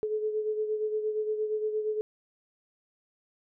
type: beating tone pair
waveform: sine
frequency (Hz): 428.3 / 436.9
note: A4 / A4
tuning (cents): -47 / -12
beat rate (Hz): 8.6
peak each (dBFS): -28 / -36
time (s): 0.03-2.01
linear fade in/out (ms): 0
effects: none